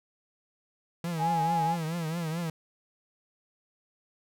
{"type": "tone with vibrato", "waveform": "45% pulse", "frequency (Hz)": 164.7, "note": "E3", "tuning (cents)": -1, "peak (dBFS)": -30, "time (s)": [1.04, 2.5], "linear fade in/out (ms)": 2, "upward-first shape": "triangle", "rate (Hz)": 4.6, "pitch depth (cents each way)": 120}
{"type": "tone", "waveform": "sine", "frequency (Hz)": 830.6, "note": "G#5", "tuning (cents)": 0, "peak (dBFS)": -25, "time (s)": [1.18, 1.77], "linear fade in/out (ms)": 50}
{"effects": []}